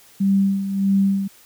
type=tone with tremolo; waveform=sine; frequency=196 Hz; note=G3; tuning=in tune; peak=-13 dBFS; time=0.2-1.28 s; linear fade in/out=10 ms; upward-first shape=sine; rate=1.6 Hz; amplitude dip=65%; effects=white hiss -50 dBFS RMS until 1.45 s

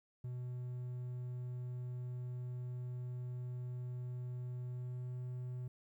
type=tone with pitch glide; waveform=triangle; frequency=124.3 to 125.16 Hz; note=B2 to B2; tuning=+12 to +24 cents; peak=-38 dBFS; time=0.24-5.68 s; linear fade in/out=5 ms; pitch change=+12 cents; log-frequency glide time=4.7-5.21 s; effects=13-bit

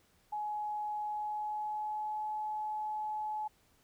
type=tone with pitch glide; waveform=sine; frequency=842 to 853.8 Hz; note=G#5 to G#5; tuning=+24 to +48 cents; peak=-34 dBFS; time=0.32-3.48 s; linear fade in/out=10 ms; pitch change=+24 cents; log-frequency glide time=1.04-2.25 s; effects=pink hiss -69 dBFS RMS until 3.83 s

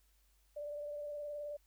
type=tone with vibrato; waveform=sine; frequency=587.3 Hz; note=D5; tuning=in tune; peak=-40 dBFS; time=0.56-1.57 s; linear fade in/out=10 ms; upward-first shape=triangle; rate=19 Hz; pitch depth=29 cents each way; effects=added 50 Hz sine -69 dBFS peak until 1.66 s + white hiss -75 dBFS RMS until 1.66 s

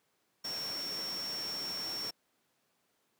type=tone in noise; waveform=sine; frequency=5480 Hz; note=F8; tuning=34 cents flat; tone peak=-36 dBFS; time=0.44-2.11 s; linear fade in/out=10 ms; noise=pink; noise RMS=-44 dBFS; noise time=0.44-2.11 s; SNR=+5 dB; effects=pink hiss -75 dBFS RMS until 3.19 s + high-pass 200 Hz 12 dB/octave

